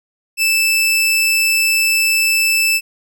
sawtooth tone, 2637 Hz, E7, in tune, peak -9 dBFS, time 0.37-2.81 s, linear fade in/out 50 ms, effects none

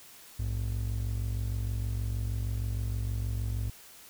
triangle ring-modulated tone, 82.2 Hz, E2, 4 cents flat, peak -24 dBFS, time 0.39-3.7 s, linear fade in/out 5 ms, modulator 23.2 Hz, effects white hiss -52 dBFS RMS until 4.09 s

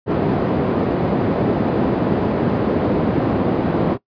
white band-pass noise, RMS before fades -18 dBFS, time 0.06-3.98 s, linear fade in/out 50 ms, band 120 to 390 Hz, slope 12 dB/octave, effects noise-tail reverb RT60 0.1 s tail -19 dB re dry + resampled to 11025 Hz

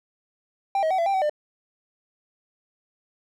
triangle tone with pitch steps, 788 / 635 / 756 / 674 / 788 / 760 / 599 Hz, G5 / D#5 / F#5 / E5 / G5 / F#5 / D5, +9 / +35 / +37 / +38 / +9 / +46 / +34 cents, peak -18 dBFS, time 0.75-1.296 s, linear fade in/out 2 ms, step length 78 ms, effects none

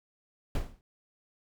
brown noise with exponential decay, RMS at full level -25 dBFS, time 0.55-0.81 s, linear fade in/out 1 ms, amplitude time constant 55 ms, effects none

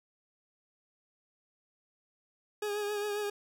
40% pulse tone with vibrato, 414.2 Hz, G#4, 5 cents flat, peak -31 dBFS, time 2.62-3.3 s, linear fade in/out 5 ms, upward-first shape triangle, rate 7.4 Hz, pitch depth 37 cents each way, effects none

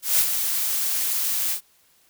blue noise with ADSR envelope, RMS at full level -17 dBFS, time 0.02-1.61 s, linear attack 170 ms, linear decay 56 ms, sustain -7 dB, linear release 93 ms, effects white hiss -60 dBFS RMS until 2.09 s

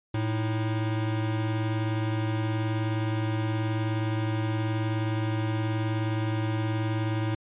square tone pair together, 110.98 / 313.9 Hz, A2 / D#4, +15 / +15 cents, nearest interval octave + tritone, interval 1800 cents, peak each -27 / -34 dBFS, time 0.14-7.35 s, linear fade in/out 5 ms, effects resampled to 8000 Hz

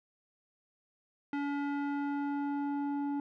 square tone with low-pass filter sweep, 284.8 Hz, C#4, 47 cents sharp, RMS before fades -34 dBFS, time 1.33-3.2 s, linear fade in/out 2 ms, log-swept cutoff 2000 to 750 Hz, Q 1.2, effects none

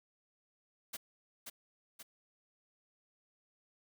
white noise with echo, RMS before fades -42 dBFS, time 0.93-0.97 s, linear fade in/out 10 ms, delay 530 ms, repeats 2, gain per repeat -4 dB, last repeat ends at 2.03 s, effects none

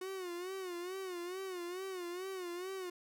45% pulse tone with vibrato, 365.2 Hz, F#4, 23 cents flat, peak -40 dBFS, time 0.01-2.9 s, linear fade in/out 5 ms, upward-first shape sine, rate 2.3 Hz, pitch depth 95 cents each way, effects none

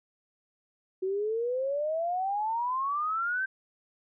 sine exponential sweep, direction up, 370 to 1576 Hz, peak -27 dBFS, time 1.02-3.46 s, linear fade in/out 10 ms, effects none

